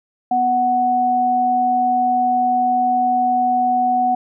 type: tone pair together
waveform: sine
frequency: 247.4 / 741.4 Hz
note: B3 / F#5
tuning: +3 / +3 cents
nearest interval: octave + perfect fifth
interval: 1900 cents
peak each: -24 / -14 dBFS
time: 0.31-4.15 s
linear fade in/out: 5 ms
effects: none